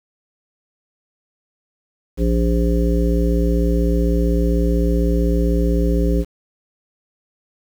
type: harmonic tone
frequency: 57.9 Hz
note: A#1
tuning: 11 cents flat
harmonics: 1 / 3 / 5 / 7 / 9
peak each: -16 / -21 / -23 / -24 / -26 dBFS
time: 2.17-6.25 s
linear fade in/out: 50 ms
effects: 7-bit